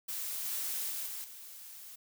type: noise with level steps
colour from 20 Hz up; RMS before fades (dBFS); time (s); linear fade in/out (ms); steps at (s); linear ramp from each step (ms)
blue; -38 / -36 / -38 / -41 / -49; 0.08-1.96; 10; 0.45 / 0.9 / 1.06 / 1.24; 2
effects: none